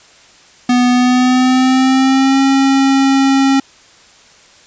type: tone with pitch glide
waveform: square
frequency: 246.9 to 270.8 Hz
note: B3 to C#4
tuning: 0 to -40 cents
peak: -9 dBFS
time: 0.69-3.6 s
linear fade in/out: 5 ms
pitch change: +160 cents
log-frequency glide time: 0.91-2.42 s
effects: white hiss -44 dBFS RMS until 4.66 s + resampled to 16000 Hz